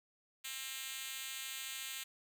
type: tone with high-pass filter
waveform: 5% pulse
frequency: 266.3 Hz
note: C4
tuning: 31 cents sharp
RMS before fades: -44 dBFS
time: 0.44-2.04 s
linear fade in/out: 10 ms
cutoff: 3400 Hz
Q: 0.72
effects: none

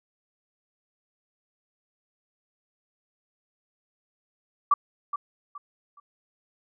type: tone with echo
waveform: sine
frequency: 1157 Hz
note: D6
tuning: 26 cents flat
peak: -15 dBFS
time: 4.71-4.74 s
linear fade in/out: 5 ms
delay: 420 ms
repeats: 3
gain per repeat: -11 dB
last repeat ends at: 6 s
effects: none

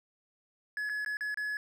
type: tone with dropouts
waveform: triangle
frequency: 1697 Hz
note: G#6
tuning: 37 cents sharp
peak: -30 dBFS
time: 0.77-1.57 s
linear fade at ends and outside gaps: 1 ms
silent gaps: 0.892-0.896 / 1.048-1.061 / 1.17-1.208 / 1.344-1.373 s
effects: none

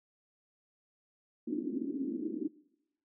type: band-pass noise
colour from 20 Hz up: pink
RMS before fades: -36 dBFS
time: 1.47-2.48 s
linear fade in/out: 5 ms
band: 250 to 330 Hz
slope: 48 dB/octave
effects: noise-tail reverb RT60 0.9 s tail -23 dB re dry

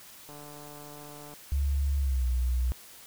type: click train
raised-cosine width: 1 ms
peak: -34 dBFS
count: 155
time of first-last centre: 0.29-1.338 s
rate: 147 Hz
type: tone with pitch glide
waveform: sine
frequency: 70 to 62 Hz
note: C#2 to B1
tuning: +18 to +7 cents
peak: -24 dBFS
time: 1.52-2.72 s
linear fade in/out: 0 ms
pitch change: -211 cents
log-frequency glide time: 1.98-2.26 s
effects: white hiss -50 dBFS RMS until 3.06 s

